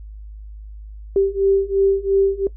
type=beating tone pair; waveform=sine; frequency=390 / 392.9 Hz; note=G4 / G4; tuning=-9 / +4 cents; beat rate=2.9 Hz; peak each=-18 / -17 dBFS; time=1.16-2.47 s; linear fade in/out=2 ms; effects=noise-tail reverb RT60 0.1 s tail -17 dB re dry + added 52 Hz sine -33 dBFS peak until 2.56 s